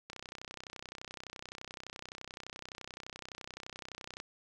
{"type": "click train", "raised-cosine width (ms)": 0.2, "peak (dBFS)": -26, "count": 131, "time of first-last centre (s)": [0.1, 4.201], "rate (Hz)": 31.7, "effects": []}